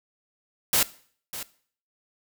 white noise with echo, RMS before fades -21 dBFS, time 0.73-0.83 s, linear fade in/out 2 ms, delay 600 ms, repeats 1, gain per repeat -14 dB, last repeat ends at 1.43 s, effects noise-tail reverb RT60 0.5 s tail -18 dB re dry

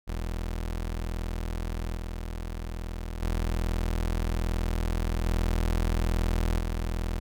30% pulse tone with level steps, 41.2 Hz, E1, in tune, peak -27 / -30 / -23 / -21 / -25 dBFS, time 0.07-7.2 s, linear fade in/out 20 ms, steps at 1.96 / 3.22 / 5.25 / 6.59 s, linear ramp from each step 10 ms, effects none

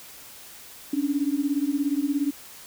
sine beating tone pair, 276.6 / 293.6 Hz, C#4 / D4, -4 / 0 cents, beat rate 17 Hz, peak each -25 dBFS, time 0.93-2.31 s, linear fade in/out 5 ms, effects white hiss -45 dBFS RMS until 2.66 s

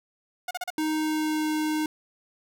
sawtooth tone bursts, 722 Hz, F#5, 43 cents flat, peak -25 dBFS, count 4, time 0.48-0.704 s, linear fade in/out 5 ms, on 29 ms, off 36 ms
square tone with pitch glide, 311.1 to 308.4 Hz, D#4 to D#4, 0 to -15 cents, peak -25 dBFS, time 0.78-1.86 s, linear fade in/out 2 ms, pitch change -15 cents, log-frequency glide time 0.91-1.49 s
effects none

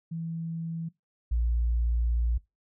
sine tone pair in turn, 164.81 / 58.27 Hz, E3 / A#1, 0 / 0 cents, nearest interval octave + tritone, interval 1800 cents, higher first, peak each -31 / -22 dBFS, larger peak second, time 0.11-0.89 / 1.31-2.38 s, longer second, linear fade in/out 10 ms, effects noise-tail reverb RT60 0.2 s tail -22 dB re dry + tanh soft clip ceiling -19 dBFS

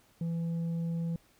sine tone with tanh clipping, 167.1 Hz, E3, 24 cents sharp, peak -31 dBFS, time 0.21-1.16 s, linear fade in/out 2 ms, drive 4 dB, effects pink hiss -65 dBFS RMS until 1.39 s

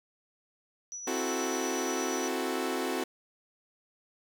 sine tone with tremolo, 5900 Hz, F#8, 6 cents flat, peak -36 dBFS, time 0.92-2.28 s, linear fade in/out 0 ms, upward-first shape triangle, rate 8.4 Hz, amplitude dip 40%
sawtooth chord, F# half-diminished seventh, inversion second, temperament equal, 261.6 / 329.6 / 370 / 440 Hz, C4 / E4 / F#4 / A4, 0 / 0 / 0 / 0 cents, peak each -31 / -33 / -30 / -33 dBFS, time 1.07-3.04 s, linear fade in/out 5 ms
effects none

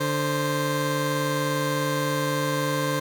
20% pulse tone pair together, 146.7 / 523.3 Hz, D3 / C5, -2 / 0 cents, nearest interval octave + minor seventh, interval 2202 cents, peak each -21 dBFS, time 0-3 s, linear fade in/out 10 ms, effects none

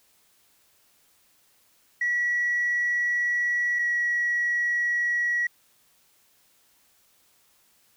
sine tone pair in turn, 1934 / 1921.8 Hz, B6 / B6, -37 / -48 cents, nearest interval unison, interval 11 cents, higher first, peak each -21 dBFS, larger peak neither, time 2.01-3.79 / 3.79-5.47 s, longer first, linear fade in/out 5 ms, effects tanh soft clip ceiling -18 dBFS + white hiss -63 dBFS RMS until 7.96 s

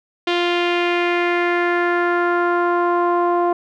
sawtooth tone with low-pass filter sweep, 349.2 Hz, F4, in tune, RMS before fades -18 dBFS, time 0.27-3.53 s, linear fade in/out 5 ms, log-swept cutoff 3300 to 900 Hz, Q 2.7, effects none

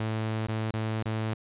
sawtooth tone with dropouts, 110 Hz, A2, in tune, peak -24 dBFS, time 0-1.34 s, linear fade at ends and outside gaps 5 ms, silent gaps 0.47-0.484 / 0.71-0.737 / 1.028-1.056 s, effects resampled to 8000 Hz

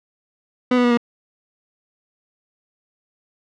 30% pulse tone with pitch steps, 250 / 245.8 / 241.8 / 237.7 Hz, B3 / B3 / B3 / A#3, +21 / -8 / -36 / +34 cents, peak -11 dBFS, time 0.71-0.974 s, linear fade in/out 5 ms, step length 66 ms, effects low-pass 3000 Hz 12 dB/octave

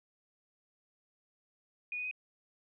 sine tone with pitch steps, 2459 / 2483 / 2508 Hz, D#7 / D#7 / D#7, -21 / -4 / +13 cents, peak -35 dBFS, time 1.92-2.112 s, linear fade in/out 2 ms, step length 64 ms, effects none

